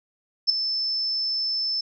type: tone with ADSR envelope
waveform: sine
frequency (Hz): 5274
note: E8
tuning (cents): 0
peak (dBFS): -12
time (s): 0.47-1.81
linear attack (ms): 28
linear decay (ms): 4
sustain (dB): -11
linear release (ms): 6
effects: none